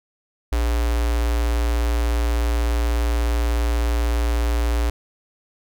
square tone with notch filter, 58.27 Hz, A#1, in tune, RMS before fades -20 dBFS, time 0.52-4.9 s, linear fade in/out 5 ms, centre 170 Hz, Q 1.6, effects none

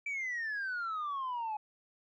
sine exponential sweep, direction down, 2337 to 837 Hz, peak -32 dBFS, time 0.06-1.57 s, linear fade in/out 5 ms, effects tanh soft clip ceiling -32 dBFS

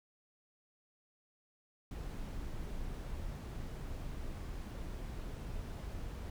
brown noise, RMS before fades -42 dBFS, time 1.91-6.3 s, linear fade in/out 2 ms, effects none

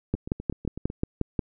two click trains, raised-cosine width 3 ms, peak -22 / -11 dBFS, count 7 / 8, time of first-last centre 0.15-0.901 / 0.14-1.392 s, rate 7.99 / 5.59 Hz, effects none

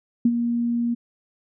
sine tone with ADSR envelope, 236.5 Hz, A#3, 25 cents sharp, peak -12 dBFS, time 0.25-0.95 s, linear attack 5 ms, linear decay 49 ms, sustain -8 dB, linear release 17 ms, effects none

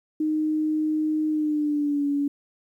sine tone with pitch glide, 309 to 285 Hz, D#4 to C#4, -12 to +48 cents, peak -21 dBFS, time 0.2-2.28 s, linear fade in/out 5 ms, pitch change -140 cents, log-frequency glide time 1.29-2.06 s, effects 10-bit

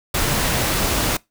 pink noise, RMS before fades -20 dBFS, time 0.14-1.17 s, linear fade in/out 5 ms, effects noise-tail reverb RT60 0.2 s tail -23 dB re dry

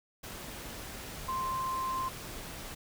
sine tone in noise, 1046.5 Hz, C6, in tune, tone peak -31 dBFS, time 1.28-2.09 s, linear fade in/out 10 ms, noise pink, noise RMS -43 dBFS, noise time 0.23-2.75 s, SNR +9 dB, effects none

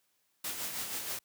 white noise with tremolo, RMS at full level -36 dBFS, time 0.44-1.19 s, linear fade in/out 5 ms, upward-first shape sine, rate 6.3 Hz, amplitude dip 45%, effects white hiss -75 dBFS RMS until 1.24 s + high-pass 80 Hz 12 dB/octave

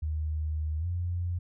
sine tone with pitch glide, 77.3 to 87.77 Hz, D#2 to F2, -11 to +9 cents, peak -28 dBFS, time 0.02-1.39 s, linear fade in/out 10 ms, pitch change +220 cents, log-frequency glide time 0.79-0.86 s, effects none

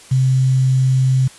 sine tone with quantisation, 130.81 Hz, C3, in tune, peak -11 dBFS, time 0.11-1.28 s, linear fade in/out 10 ms, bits 6, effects white hiss -42 dBFS RMS until 1.38 s + resampled to 24000 Hz

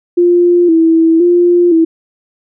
sine tone with vibrato, 338.2 Hz, E4, 44 cents sharp, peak -5 dBFS, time 0.17-1.85 s, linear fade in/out 10 ms, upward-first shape square, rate 0.97 Hz, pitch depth 60 cents each way, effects none

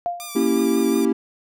sine tone with exponential decay, 698.5 Hz, F5, in tune, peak -18 dBFS, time 0.06-0.41 s, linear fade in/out 0 ms, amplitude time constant 74 ms
5% pulse tone with vibrato, 1187 Hz, D6, 18 cents sharp, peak -20 dBFS, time 0.2-1.05 s, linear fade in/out 0 ms, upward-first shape sine, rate 5.5 Hz, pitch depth 31 cents each way
triangle chord, A# diminished seventh, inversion none, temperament equal, 233.1 / 277.2 / 329.6 / 392 Hz, A#3 / C#4 / E4 / G4, 0 / 0 / 0 / 0 cents, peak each -20 dBFS, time 0.35-1.13 s, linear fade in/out 10 ms
effects none

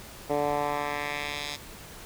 10% pulse tone with band-pass filter sweep, 145.8 Hz, D3, 12 cents flat, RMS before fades -30 dBFS, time 0.29-1.57 s, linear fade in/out 20 ms, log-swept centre 520 to 4500 Hz, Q 1.3, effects pink hiss -45 dBFS RMS until 2.05 s

